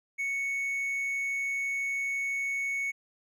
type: tone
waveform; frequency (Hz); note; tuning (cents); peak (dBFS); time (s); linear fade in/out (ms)
triangle; 2217; C#7; 0; -27; 0.18-2.92; 20
effects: none